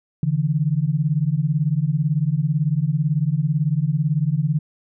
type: beating tone pair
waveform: sine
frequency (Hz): 142.3 / 160.3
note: C#3 / E3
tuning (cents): +46 / -48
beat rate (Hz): 18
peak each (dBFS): -20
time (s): 0.23-4.59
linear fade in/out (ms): 2
effects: none